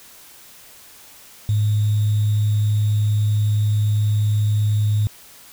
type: tone with sample-and-hold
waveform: sine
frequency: 105.3 Hz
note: G#2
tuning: 24 cents sharp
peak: -15 dBFS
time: 1.49-5.07 s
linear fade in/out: 0 ms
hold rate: 3675 Hz
effects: white hiss -45 dBFS RMS until 5.52 s